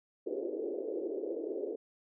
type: band-pass noise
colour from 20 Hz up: white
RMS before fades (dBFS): -37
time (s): 0.26-1.76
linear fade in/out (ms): 10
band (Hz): 320 to 500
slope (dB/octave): 48
effects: none